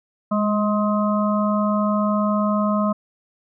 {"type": "harmonic tone with a mistuned harmonic", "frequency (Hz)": 210.5, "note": "G#3", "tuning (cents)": 24, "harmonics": [1, 3, 5, 6], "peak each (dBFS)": [-19, -24, -26, -27], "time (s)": [0.31, 2.93], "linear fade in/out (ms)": 10, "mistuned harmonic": 1, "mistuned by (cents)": -28, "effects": []}